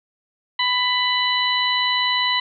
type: harmonic tone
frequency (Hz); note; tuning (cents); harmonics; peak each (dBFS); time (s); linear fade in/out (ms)
995; B5; +13; 1 / 2 / 3 / 4; -23 / -23 / -23 / -23; 0.59-2.4; 5
effects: none